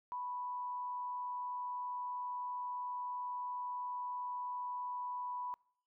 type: tone with frequency modulation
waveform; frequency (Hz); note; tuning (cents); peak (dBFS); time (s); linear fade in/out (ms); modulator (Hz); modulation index
sine; 987.8; B5; 0; -38; 0.12-5.54; 0; 103; 0.25
effects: noise-tail reverb RT60 0.6 s tail -25 dB re dry